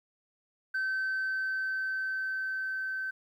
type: tone with level ramp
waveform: sine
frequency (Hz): 1540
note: G6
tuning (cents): -31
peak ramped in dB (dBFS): -26 to -31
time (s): 0.74-3.11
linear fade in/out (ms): 10
effects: tanh soft clip ceiling -27 dBFS + 11-bit